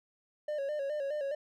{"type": "tone with vibrato", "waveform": "triangle", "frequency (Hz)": 576, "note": "D5", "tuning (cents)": -34, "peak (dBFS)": -30, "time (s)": [0.48, 1.35], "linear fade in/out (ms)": 5, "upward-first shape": "square", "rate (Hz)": 4.8, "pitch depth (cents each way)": 73, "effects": []}